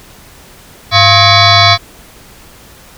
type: tone with frequency modulation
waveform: sine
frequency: 1661.2 Hz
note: G#6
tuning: in tune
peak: -3 dBFS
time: 0.91-1.78 s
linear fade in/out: 50 ms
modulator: 588 Hz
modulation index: 5.1
effects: pink hiss -38 dBFS RMS until 2.97 s